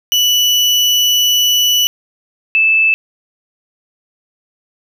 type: tone pair in turn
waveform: 35% pulse / sine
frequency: 2960 / 2629 Hz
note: F#7 / E7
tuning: 0 / -5 cents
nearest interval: major second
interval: 205 cents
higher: first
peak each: -8 dBFS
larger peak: neither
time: 0.12-1.87 / 2.55-2.94 s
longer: first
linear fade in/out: 0 ms
effects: none